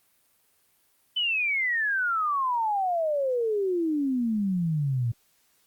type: exponential sweep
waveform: sine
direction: down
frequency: 3042 to 113.7 Hz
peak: -23 dBFS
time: 1.16-5.12 s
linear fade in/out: 10 ms
effects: white hiss -66 dBFS RMS until 5.66 s + Opus 32 kbps